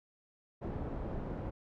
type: low-pass noise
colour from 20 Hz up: pink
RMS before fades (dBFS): -39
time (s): 0.61-1.51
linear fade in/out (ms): 20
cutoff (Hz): 680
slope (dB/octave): 12
effects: none